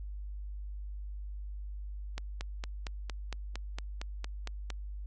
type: click train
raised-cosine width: 0.2 ms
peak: -21 dBFS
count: 12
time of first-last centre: 2.18-4.703 s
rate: 4.36 Hz
effects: added 50 Hz sine -38 dBFS peak until 5.06 s + AAC 32 kbps